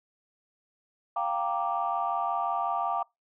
sine chord, G minor seventh, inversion third, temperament equal, 698.5 / 784 / 932.3 / 1174.7 Hz, F5 / G5 / Bb5 / D6, 0 / 0 / 0 / 0 cents, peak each -31 / -31 / -33 / -31 dBFS, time 1.16-3.03 s, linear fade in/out 5 ms, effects noise-tail reverb RT60 0.2 s tail -25 dB re dry + tanh soft clip ceiling -17 dBFS

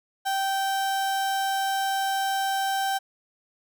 35% pulse tone, 779 Hz, G5, 11 cents flat, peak -22 dBFS, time 0.25-2.99 s, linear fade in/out 20 ms, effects none

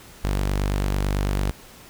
sawtooth tone, 49 Hz, G1, in tune, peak -17 dBFS, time 0.24-1.51 s, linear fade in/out 0 ms, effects pink hiss -46 dBFS RMS until 1.89 s

